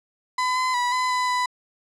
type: tone with pitch steps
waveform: 35% pulse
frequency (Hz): 1008 / 1019 / 979 / 1010 / 1001 / 995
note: B5 / C6 / B5 / B5 / B5 / B5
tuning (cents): +35 / -46 / -15 / +39 / +23 / +13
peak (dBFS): -19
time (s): 0.38-1.46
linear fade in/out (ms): 5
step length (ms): 180
effects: low-pass 7000 Hz 12 dB/octave